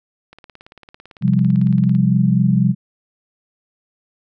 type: click train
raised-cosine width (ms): 0.3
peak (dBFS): -25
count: 30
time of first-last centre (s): 0.33-1.95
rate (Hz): 17.9
type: chord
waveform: sine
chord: C suspended fourth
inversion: none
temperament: equal with one note detuned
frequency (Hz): 130.81 / 174.61 / 198.73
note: C3 / F3 / G3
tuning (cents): 0 / 0 / +24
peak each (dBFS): -16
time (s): 1.21-2.75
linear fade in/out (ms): 50
effects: none